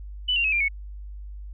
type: tone with pitch steps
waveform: sine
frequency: 2985 / 2769 / 2569 / 2383 / 2211 Hz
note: F#7 / F7 / E7 / D7 / C#7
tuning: +15 / -15 / -45 / +25 / -5 cents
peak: -20 dBFS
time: 0.28-0.685 s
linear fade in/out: 10 ms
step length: 81 ms
effects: added 50 Hz sine -35 dBFS peak until 1.53 s